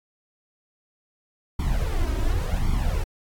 brown noise with flanger, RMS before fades -23 dBFS, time 1.59-3.04 s, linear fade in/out 5 ms, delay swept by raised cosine 0.89 to 3.19 ms, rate 0.9 Hz, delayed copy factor +0.9, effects AAC 64 kbps

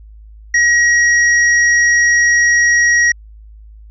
sine tone with hard clipping, 1900 Hz, A#6, 33 cents sharp, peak -10 dBFS, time 0.54-3.12 s, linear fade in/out 5 ms, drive 15 dB, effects added 53 Hz sine -35 dBFS peak until 3.9 s + resampled to 16000 Hz

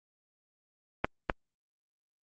clicks, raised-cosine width 0.5 ms, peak -10 dBFS, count 2, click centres 1.045 / 1.298 s, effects Opus 32 kbps

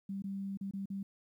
sine tone with dropouts, 196 Hz, G3, in tune, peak -36 dBFS, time 0.09-1.03 s, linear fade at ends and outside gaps 5 ms, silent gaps 0.222-0.24 / 0.573-0.61 / 0.711-0.735 / 0.857-0.901 s, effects 12-bit

